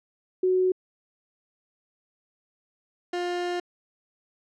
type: tone pair in turn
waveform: sine / 30% pulse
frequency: 370 / 353.5 Hz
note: F#4 / F4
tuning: 0 / +21 cents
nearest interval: minor second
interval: 79 cents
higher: first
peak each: -19 / -24 dBFS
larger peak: first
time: 0.43-0.72 / 3.13-3.6 s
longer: second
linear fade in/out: 5 ms
effects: low-pass 5000 Hz 12 dB/octave